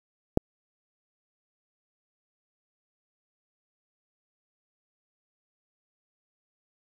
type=click; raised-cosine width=2 ms; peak=-6 dBFS; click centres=0.374 s; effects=7-bit